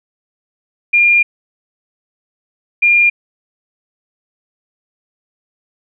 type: tone bursts at uneven times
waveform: sine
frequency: 2407 Hz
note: D7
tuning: 42 cents sharp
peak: -7 dBFS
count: 2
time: 0.93-1.23 / 2.82-3.1 s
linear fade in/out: 10 ms
effects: none